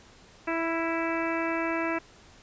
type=harmonic tone with a mistuned harmonic; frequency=329.6 Hz; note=E4; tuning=in tune; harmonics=1 / 2 / 3 / 4 / 5 / 6 / 7 / 8; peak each=-30 / -33 / -35 / -36 / -37 / -38 / -38 / -39 dBFS; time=0.47-1.99 s; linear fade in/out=10 ms; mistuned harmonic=4; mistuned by=+19 cents; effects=pink hiss -54 dBFS RMS until 2.42 s + resampled to 16000 Hz